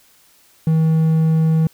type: tone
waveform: triangle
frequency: 160 Hz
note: D#3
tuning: 49 cents sharp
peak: -10 dBFS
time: 0.67-1.67 s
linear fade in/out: 2 ms
effects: white hiss -53 dBFS RMS until 1.73 s